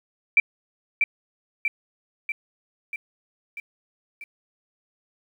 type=tone with echo; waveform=sine; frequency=2340 Hz; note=D7; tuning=7 cents flat; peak=-12 dBFS; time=0.37-0.4 s; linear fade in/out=2 ms; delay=640 ms; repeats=6; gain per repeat=-4 dB; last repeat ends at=4.24 s; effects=9-bit